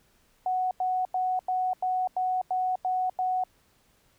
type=tone bursts; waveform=sine; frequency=740 Hz; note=F#5; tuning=in tune; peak=-24 dBFS; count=9; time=0.46-3.438 s; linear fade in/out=2 ms; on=250 ms; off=91 ms; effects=pink hiss -65 dBFS RMS until 4.18 s